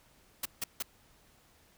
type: noise bursts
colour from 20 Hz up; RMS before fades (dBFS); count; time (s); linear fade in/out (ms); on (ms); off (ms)
white; -34; 3; 0.43-0.825; 5; 25; 160
effects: pink hiss -64 dBFS RMS until 1.77 s